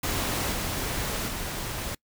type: noise with level steps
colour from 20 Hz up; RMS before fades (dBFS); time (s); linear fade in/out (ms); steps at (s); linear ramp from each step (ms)
pink; -28 / -30 / -33; 0.03-1.95; 5; 0.52 / 1.28; 2
effects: noise-tail reverb RT60 0.1 s tail -25 dB re dry